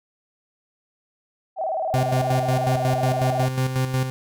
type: tone with vibrato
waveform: sine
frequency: 698.5 Hz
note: F5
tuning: in tune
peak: -22 dBFS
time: 1.56-3.49 s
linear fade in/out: 50 ms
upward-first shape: square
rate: 19 Hz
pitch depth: 150 cents each way
type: tone with tremolo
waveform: 40% pulse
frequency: 130 Hz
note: C3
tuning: 11 cents flat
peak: -18 dBFS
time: 1.94-4.1 s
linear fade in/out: 0 ms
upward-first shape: square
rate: 5.5 Hz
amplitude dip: 55%
effects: none